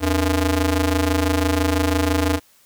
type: ring-modulated tone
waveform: sawtooth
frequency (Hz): 188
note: F#3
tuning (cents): +28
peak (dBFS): -10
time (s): 0-2.4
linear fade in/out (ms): 50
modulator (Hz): 107
effects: white hiss -55 dBFS RMS until 2.65 s